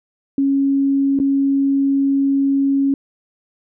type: tone with dropouts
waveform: sine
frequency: 275.5 Hz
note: C#4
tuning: 11 cents flat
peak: -13 dBFS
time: 0.38-2.94 s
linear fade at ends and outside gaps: 2 ms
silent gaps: 1.19-1.199 s
effects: none